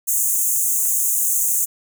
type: high-pass noise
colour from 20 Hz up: pink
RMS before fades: -19 dBFS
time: 0.07-1.66 s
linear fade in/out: 20 ms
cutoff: 6400 Hz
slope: 96 dB/octave
effects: none